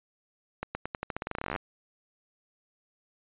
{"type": "accelerating click train", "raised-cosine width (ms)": 0.5, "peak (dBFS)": -17, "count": 22, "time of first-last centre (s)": [0.63, 1.562], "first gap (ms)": 120, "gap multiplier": 0.88, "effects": ["resampled to 8000 Hz"]}